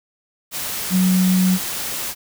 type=tone in noise; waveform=sine; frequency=185 Hz; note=F#3; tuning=in tune; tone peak=-13 dBFS; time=0.9-1.59 s; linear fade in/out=50 ms; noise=white; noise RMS=-26 dBFS; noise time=0.51-2.15 s; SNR=+10 dB; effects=none